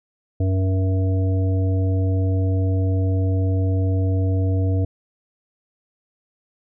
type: harmonic tone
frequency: 94.4 Hz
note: F#2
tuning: 35 cents sharp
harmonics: 1 / 3 / 5 / 7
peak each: -17 / -27 / -31 / -34 dBFS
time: 0.4-4.85 s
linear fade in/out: 5 ms
effects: none